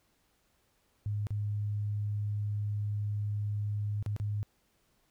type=tone with dropouts; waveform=sine; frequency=103.83 Hz; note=G#2; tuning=in tune; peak=-30 dBFS; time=1.06-4.43 s; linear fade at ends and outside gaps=0 ms; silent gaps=1.269-1.306 / 4.026-4.062 / 4.164-4.199 s; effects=pink hiss -72 dBFS RMS until 5.1 s